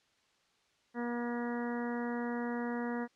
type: harmonic tone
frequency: 239.2 Hz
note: A#3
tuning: 45 cents sharp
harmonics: 1 / 2 / 3 / 4 / 5 / 6 / 7 / 8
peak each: -35 / -40 / -45 / -45 / -50 / -49 / -48 / -48 dBFS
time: 0.94-3.08 s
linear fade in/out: 50 ms
effects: white hiss -71 dBFS RMS until 3.15 s + low-pass 5000 Hz 12 dB/octave